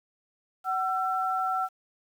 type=tone pair together; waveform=sine; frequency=752.4 / 1344 Hz; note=F#5 / E6; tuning=+29 / +33 cents; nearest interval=minor seventh; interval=1004 cents; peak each=-28 dBFS; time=0.64-1.69 s; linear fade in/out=50 ms; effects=9-bit